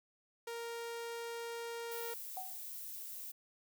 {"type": "tone", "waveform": "sawtooth", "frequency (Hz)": 466.2, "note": "A#4", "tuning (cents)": 0, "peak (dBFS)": -37, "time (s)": [0.47, 2.14], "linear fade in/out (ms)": 5}
{"type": "noise", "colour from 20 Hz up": "violet", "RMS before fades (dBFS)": -46, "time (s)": [1.91, 3.32], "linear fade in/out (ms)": 10}
{"type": "tone with exponential decay", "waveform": "sine", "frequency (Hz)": 750, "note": "F#5", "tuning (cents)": 23, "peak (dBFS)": -38, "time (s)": [2.37, 2.64], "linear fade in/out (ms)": 1, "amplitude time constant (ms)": 57}
{"effects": []}